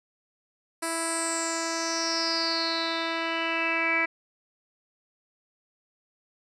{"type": "tone with low-pass filter sweep", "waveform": "10% pulse", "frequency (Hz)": 329.6, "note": "E4", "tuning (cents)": 0, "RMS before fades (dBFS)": -28, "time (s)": [0.82, 4.06], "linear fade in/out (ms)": 10, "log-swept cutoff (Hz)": [10000, 2200], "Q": 8.8, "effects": []}